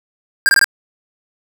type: tone bursts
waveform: square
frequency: 1604 Hz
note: G6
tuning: 39 cents sharp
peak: -9 dBFS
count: 4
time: 0.46-0.643 s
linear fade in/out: 0 ms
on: 30 ms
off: 21 ms
effects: none